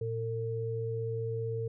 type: tone pair together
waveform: sine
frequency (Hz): 114.7 / 452.6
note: A#2 / A4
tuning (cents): -28 / +49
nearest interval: 2 octaves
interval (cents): 2377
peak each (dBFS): -34 / -34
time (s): 0.01-1.68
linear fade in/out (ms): 5
effects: none

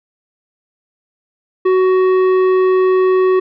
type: tone with tanh clipping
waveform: sine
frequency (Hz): 372.9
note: F#4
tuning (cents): +14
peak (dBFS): -11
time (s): 1.65-3.4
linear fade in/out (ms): 10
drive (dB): 11
effects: none

